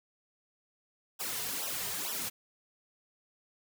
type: noise with flanger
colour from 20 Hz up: white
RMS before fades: -36 dBFS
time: 1.19-2.3 s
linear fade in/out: 20 ms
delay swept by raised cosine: 0.44 to 3.64 ms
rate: 2.2 Hz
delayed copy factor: -1
effects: none